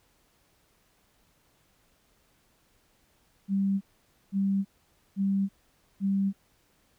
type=tone bursts; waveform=sine; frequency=196 Hz; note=G3; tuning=in tune; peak=-23 dBFS; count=4; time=3.48-6.33 s; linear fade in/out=50 ms; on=330 ms; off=510 ms; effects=pink hiss -67 dBFS RMS until 6.98 s